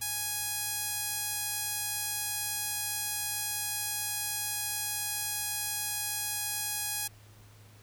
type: tone with band-pass filter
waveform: sawtooth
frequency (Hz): 830.6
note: G#5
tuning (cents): 0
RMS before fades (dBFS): -34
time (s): 0.01-7.08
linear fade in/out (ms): 10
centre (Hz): 11000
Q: 1.1
effects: added 105 Hz sine -53 dBFS peak until 7.82 s + pink hiss -59 dBFS RMS until 7.82 s